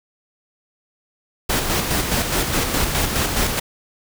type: noise with tremolo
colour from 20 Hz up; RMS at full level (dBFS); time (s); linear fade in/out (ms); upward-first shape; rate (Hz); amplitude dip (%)
pink; -19; 1.49-3.6; 10; square; 4.8; 40
effects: none

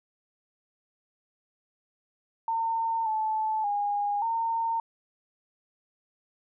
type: tone with pitch steps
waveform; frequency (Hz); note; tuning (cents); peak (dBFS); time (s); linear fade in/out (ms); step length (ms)
sine; 908 / 871 / 818 / 913; A#5 / A5 / G#5 / A#5; -46 / -18 / -26 / -36; -25; 2.48-4.8; 2; 580
effects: none

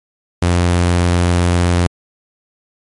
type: tone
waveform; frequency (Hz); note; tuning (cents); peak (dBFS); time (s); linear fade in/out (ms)
sawtooth; 87.7; F2; +8; -7; 0.42-1.87; 5
effects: MP3 48 kbps

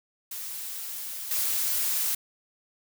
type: noise with level steps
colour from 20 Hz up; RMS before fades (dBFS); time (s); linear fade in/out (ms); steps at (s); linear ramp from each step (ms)
blue; -36 / -27; 0.31-2.15; 5; 1.31; 2
effects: none

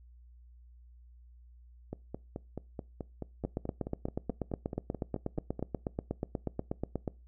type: two click trains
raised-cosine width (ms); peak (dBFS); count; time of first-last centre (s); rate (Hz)
2; -24 / -19; 18 / 31; 1.93-5.594 / 3.45-7.078; 4.64 / 8.27
effects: noise-tail reverb RT60 0.3 s tail -23 dB re dry + added 60 Hz sine -53 dBFS peak until 7.27 s

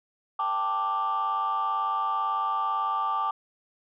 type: chord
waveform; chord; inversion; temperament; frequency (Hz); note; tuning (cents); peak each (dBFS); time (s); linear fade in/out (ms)
sine; G suspended second; none; just; 784 / 882 / 1176; G5 / A5 / D6; 0 / +4 / +2; -31 / -29 / -25; 0.39-3.31; 5
effects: tanh soft clip ceiling -20 dBFS

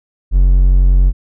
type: tone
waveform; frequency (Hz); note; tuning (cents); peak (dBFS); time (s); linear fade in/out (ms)
triangle; 45.61; F#1; -24; -4; 0.31-1.13; 50
effects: none

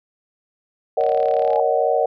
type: chord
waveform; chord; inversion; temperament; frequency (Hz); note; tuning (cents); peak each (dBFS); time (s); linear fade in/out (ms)
sine; D# minor seventh; second; just; 466.7 / 560 / 622.3 / 746.7; A#4 / C#5 / D#5 / F#5; +2 / +18 / 0 / +16; -21; 0.97-2.06; 5
type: click train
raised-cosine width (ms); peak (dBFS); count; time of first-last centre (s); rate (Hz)
0.3; -22; 21; 1.01-1.559; 36.4
type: tone with exponential growth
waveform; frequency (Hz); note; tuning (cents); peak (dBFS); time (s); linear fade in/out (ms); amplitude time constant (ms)
sine; 830.6; G#5; 0; -20; 1.18-1.6; 2; 90
effects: none

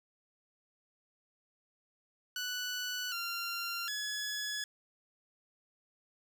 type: tone with pitch steps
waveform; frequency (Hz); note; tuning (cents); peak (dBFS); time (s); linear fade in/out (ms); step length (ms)
15% pulse; 1484 / 1383 / 1694; F#6 / F6 / G#6; +5 / -17 / +34; -29; 2.36-4.64; 2; 760
effects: none

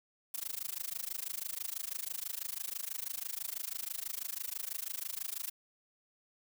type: noise with amplitude modulation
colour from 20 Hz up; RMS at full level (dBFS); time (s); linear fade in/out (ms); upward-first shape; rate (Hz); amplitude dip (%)
blue; -36; 0.34-5.5; 5; sine; 26.1; 100
effects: none

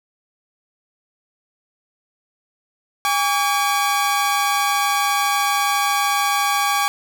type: tone pair together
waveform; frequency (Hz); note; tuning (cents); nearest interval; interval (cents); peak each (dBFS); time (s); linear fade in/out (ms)
sawtooth; 812 / 1139.6; G#5 / C#6; -39 / +48; tritone; 587; -16; 3.05-6.88; 0
effects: none

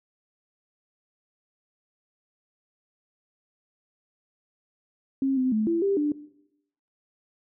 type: tone with pitch steps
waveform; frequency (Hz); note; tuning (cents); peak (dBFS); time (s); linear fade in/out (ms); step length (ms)
sine; 269.4 / 257.3 / 216 / 335.8 / 396.1 / 295.4; C#4 / C4 / A3 / E4 / G4 / D4; -49 / -29 / -32 / +32 / +18 / +10; -21; 5.22-6.12; 2; 150
effects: noise-tail reverb RT60 0.8 s tail -18 dB re dry

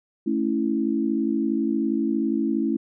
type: chord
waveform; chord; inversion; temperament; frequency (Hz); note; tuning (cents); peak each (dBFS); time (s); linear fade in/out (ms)
sine; A major; none; equal; 220 / 277.2 / 329.6; A3 / C#4 / E4; 0 / 0 / 0; -25; 0.26-2.77; 10
effects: none

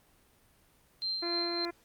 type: tone with tremolo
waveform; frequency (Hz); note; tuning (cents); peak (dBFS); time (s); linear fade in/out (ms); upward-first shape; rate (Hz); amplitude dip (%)
sine; 4144; C8; -17; -30; 1.02-1.65; 0; sine; 3.5; 45
type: harmonic tone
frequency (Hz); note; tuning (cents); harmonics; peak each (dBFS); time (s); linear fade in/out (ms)
343.5; F4; -29; 1 / 2 / 3 / 4 / 5 / 6 / 7; -35 / -41 / -44 / -46 / -47 / -47 / -50; 1.22-1.71; 10
effects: pink hiss -65 dBFS RMS until 1.84 s + Opus 32 kbps

